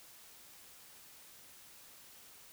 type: silence
effects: white hiss -57 dBFS RMS until 2.52 s